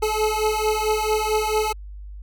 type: beating tone pair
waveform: 25% pulse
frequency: 428.4 / 432.9 Hz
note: A4 / A4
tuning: -46 / -28 cents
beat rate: 4.5 Hz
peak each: -19 dBFS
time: 0.02-1.73 s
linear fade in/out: 10 ms
effects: added 50 Hz sine -34 dBFS peak until 2.22 s